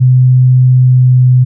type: tone with pitch glide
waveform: sine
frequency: 127.5 to 126.62 Hz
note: C3 to B2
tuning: -44 to +44 cents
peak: -3 dBFS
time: 0-1.45 s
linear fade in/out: 20 ms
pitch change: -12 cents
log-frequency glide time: 0.74-1.23 s
effects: none